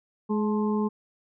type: harmonic tone with a mistuned harmonic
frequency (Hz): 210.9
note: G#3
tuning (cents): +27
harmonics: 1 / 2 / 4 / 5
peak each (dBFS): -24 / -29 / -36 / -36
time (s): 0.29-0.89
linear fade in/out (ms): 20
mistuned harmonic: 4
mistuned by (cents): +55
effects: none